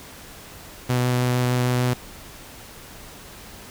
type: tone with vibrato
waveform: sawtooth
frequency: 124.4 Hz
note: B2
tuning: 13 cents sharp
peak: -15 dBFS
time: 0.89-1.94 s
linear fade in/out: 10 ms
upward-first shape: sine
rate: 6.5 Hz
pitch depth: 9 cents each way
effects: pink hiss -42 dBFS RMS until 3.7 s